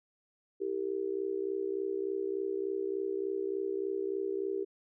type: tone with amplitude modulation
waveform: sine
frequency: 392 Hz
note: G4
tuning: in tune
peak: -27 dBFS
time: 0.6-4.65 s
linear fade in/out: 20 ms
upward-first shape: sine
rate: 63.4 Hz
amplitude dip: 90%
effects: none